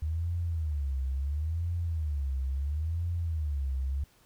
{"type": "tone with vibrato", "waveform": "sine", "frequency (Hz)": 75.5, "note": "D2", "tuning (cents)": 48, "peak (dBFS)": -28, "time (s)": [0.02, 4.04], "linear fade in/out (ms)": 5, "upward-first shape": "sine", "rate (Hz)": 0.73, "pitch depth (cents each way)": 230, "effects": ["pink hiss -63 dBFS RMS until 4.25 s"]}